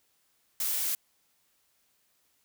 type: noise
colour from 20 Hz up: blue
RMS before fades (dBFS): -30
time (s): 0.6-0.95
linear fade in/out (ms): 2
effects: white hiss -71 dBFS RMS until 2.44 s